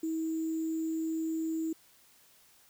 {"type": "tone with sample-and-hold", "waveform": "sine", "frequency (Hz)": 321.4, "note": "E4", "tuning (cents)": -44, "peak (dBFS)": -30, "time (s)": [0.03, 1.73], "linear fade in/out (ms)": 5, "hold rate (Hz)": 7350, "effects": ["white hiss -62 dBFS RMS until 2.69 s"]}